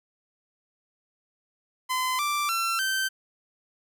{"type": "tone with pitch steps", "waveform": "sawtooth", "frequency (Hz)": [1023, 1175.1, 1349.9, 1550.6], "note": ["C6", "D6", "E6", "G6"], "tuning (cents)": [-39, 1, 41, -19], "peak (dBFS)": -21, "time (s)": [1.89, 3.09], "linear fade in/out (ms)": 20, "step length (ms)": 300, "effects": []}